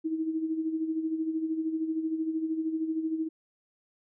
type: tone with tremolo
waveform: sine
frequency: 319.5 Hz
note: D#4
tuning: 46 cents sharp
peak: -25 dBFS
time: 0.04-3.29 s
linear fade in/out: 20 ms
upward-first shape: sine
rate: 13 Hz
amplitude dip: 60%
effects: none